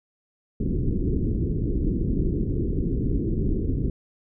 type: low-pass noise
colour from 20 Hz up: pink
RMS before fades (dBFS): -24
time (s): 0.6-3.9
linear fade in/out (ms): 2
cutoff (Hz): 400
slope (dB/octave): 48
effects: none